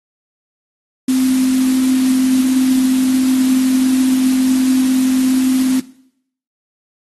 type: tone in noise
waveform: sine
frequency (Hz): 259.1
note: C4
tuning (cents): -17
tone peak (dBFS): -11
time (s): 1.08-5.8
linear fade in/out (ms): 5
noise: white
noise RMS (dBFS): -27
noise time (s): 1.08-5.8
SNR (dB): +13
effects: noise-tail reverb RT60 0.7 s tail -18 dB re dry + AAC 32 kbps